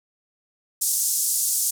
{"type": "band-pass noise", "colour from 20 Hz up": "white", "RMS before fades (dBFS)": -23, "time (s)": [0.81, 1.71], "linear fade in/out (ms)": 10, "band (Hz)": [6000, 12000], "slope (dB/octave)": 24, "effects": []}